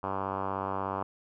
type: tone with low-pass filter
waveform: 5% pulse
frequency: 96.7 Hz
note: G2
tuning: 23 cents flat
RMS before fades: -33 dBFS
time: 0.03-1.03 s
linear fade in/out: 5 ms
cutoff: 1100 Hz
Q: 2.6
effects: none